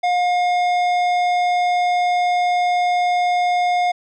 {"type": "tone with tanh clipping", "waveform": "sine", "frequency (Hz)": 714, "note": "F5", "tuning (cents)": 38, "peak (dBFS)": -17, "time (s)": [0.03, 3.92], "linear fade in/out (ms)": 10, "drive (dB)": 13, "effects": []}